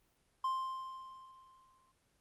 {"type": "tone with exponential decay", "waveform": "triangle", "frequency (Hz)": 1050, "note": "C6", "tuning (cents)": 6, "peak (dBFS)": -29, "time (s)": [0.44, 1.92], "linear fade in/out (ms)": 5, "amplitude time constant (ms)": 320, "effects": ["pink hiss -74 dBFS RMS until 2.2 s", "Opus 24 kbps"]}